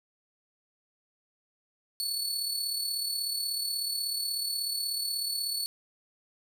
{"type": "tone with amplitude modulation", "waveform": "sawtooth", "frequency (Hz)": 4435, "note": "C#8", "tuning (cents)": 0, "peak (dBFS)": -25, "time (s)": [2, 5.66], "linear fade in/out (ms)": 0, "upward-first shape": "sine", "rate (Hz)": 36.4, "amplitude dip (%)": 45, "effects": []}